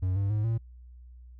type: tone with pitch steps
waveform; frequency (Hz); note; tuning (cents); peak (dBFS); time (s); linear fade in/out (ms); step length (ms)
triangle; 92.5 / 99.14 / 106.25 / 113.88; F#2 / G2 / G#2 / A#2; 0 / +20 / +40 / -40; -23; 0.02-0.58; 10; 140
effects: noise-tail reverb RT60 0.1 s tail -25 dB re dry + added 61 Hz sine -46 dBFS peak until 1.39 s